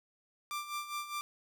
sawtooth tone with tremolo, 1182 Hz, D6, 11 cents sharp, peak -31 dBFS, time 0.51-1.21 s, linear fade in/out 0 ms, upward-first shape sine, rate 4.9 Hz, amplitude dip 70%, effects none

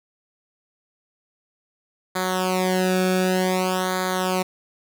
sawtooth tone with flanger, 185 Hz, F#3, in tune, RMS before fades -22 dBFS, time 2.15-4.43 s, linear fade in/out 10 ms, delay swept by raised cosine 0.36 to 1 ms, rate 0.54 Hz, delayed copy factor -0.95, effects 8-bit

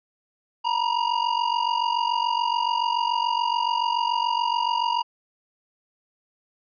square ring-modulated tone, 948 Hz, A#5, 29 cents sharp, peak -19 dBFS, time 0.64-5.03 s, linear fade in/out 20 ms, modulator 23.5 Hz, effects resampled to 11025 Hz

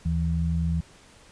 sine tone pair together, 77.09 / 164.81 Hz, D#2 / E3, -15 / 0 cents, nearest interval octave + minor second, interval 1315 cents, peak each -25 dBFS, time 0.05-0.81 s, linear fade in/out 10 ms, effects pink hiss -53 dBFS RMS until 1.31 s + resampled to 22050 Hz

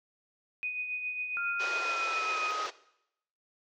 sine tone with tremolo, 2489 Hz, D#7, in tune, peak -30 dBFS, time 0.63-2.51 s, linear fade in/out 0 ms, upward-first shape triangle, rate 7.3 Hz, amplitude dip 45%
sine tone with pitch glide, 1396.9 to 1259 Hz, F6 to D#6, 0 to +20 cents, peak -32 dBFS, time 1.37-2.66 s, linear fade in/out 0 ms, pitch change -180 cents, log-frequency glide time 1.75-2.45 s
pink band-pass noise, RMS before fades -39 dBFS, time 1.59-2.71 s, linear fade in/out 20 ms, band 370 to 6300 Hz, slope 48 dB/octave
effects noise-tail reverb RT60 0.8 s tail -18 dB re dry

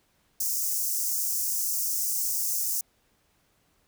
white high-pass noise, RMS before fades -28 dBFS, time 0.4-2.81 s, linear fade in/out 5 ms, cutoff 5400 Hz, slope 48 dB/octave, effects pink hiss -68 dBFS RMS until 3.87 s

